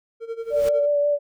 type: tone with tremolo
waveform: triangle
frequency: 457.2 Hz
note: A#4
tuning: 34 cents flat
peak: -23 dBFS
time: 0.2-0.87 s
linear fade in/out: 50 ms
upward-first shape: sine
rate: 11 Hz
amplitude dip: 85%
type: noise with exponential growth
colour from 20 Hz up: pink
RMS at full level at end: -32 dBFS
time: 0.37-0.69 s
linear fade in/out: 5 ms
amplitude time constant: 68 ms
type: tone with vibrato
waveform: sine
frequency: 581 Hz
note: D5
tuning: 19 cents flat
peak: -17 dBFS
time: 0.5-1.19 s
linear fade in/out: 50 ms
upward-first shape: sine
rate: 5.6 Hz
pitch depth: 14 cents each way
effects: none